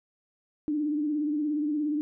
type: tone with vibrato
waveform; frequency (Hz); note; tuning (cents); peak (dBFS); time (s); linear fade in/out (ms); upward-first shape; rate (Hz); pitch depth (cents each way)
sine; 298.8; D4; +30; -25; 0.68-2.01; 0; sine; 17; 58
effects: none